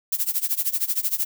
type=noise with tremolo; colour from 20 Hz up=violet; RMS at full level=-21 dBFS; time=0.12-1.25 s; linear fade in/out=5 ms; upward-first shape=sine; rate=13 Hz; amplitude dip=90%; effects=none